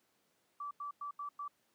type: tone bursts at uneven times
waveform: sine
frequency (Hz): 1158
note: D6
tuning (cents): -25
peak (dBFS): -39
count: 5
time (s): 0.6-0.71 / 0.8-0.91 / 1.01-1.11 / 1.19-1.29 / 1.39-1.48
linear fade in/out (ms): 5
effects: pink hiss -75 dBFS RMS until 1.74 s + high-pass 200 Hz 12 dB/octave